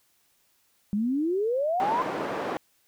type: exponential sweep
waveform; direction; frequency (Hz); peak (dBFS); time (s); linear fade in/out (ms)
sine; up; 197.1 to 1046.5; -23; 0.93-2.02; 0
type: band-pass noise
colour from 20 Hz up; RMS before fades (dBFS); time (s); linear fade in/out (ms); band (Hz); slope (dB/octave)
white; -31; 1.8-2.57; 0; 250 to 810; 12
effects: white hiss -67 dBFS RMS until 2.87 s